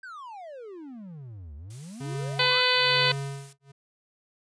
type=exponential two-way sweep; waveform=triangle; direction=down then up; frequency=1603 to 69.3 to 1603 Hz; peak=-37 dBFS; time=0.03-2.65 s; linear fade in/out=5 ms; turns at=1.55 s
type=noise; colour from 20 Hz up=blue; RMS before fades=-47 dBFS; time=1.7-3.53 s; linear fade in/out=5 ms
type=tone with tremolo; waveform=square; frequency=138.59 Hz; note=C#3; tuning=in tune; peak=-30 dBFS; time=2-3.72 s; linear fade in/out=10 ms; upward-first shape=sine; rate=1.1 Hz; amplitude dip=100%
type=harmonic tone; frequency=502 Hz; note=B4; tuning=28 cents sharp; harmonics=1 / 2 / 3 / 4 / 5 / 6 / 7 / 8 / 9; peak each=-29 / -29 / -29 / -29 / -29 / -29 / -29 / -29 / -29 dBFS; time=2.39-3.12 s; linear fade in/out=5 ms
effects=resampled to 22050 Hz